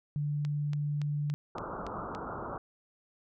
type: tone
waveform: sine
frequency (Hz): 146.83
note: D3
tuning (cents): 0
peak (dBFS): -29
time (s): 0.16-1.34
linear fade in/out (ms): 0
type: click train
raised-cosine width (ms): 0.2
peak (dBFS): -27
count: 7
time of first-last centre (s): 0.45-2.15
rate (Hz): 3.53
type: low-pass noise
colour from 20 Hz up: white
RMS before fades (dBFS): -39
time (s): 1.55-2.58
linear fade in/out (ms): 2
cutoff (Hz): 1400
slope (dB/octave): 96
effects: none